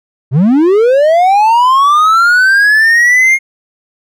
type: linear sweep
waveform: triangle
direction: up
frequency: 116.54 to 2149 Hz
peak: -3 dBFS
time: 0.31-3.39 s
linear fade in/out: 50 ms
effects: none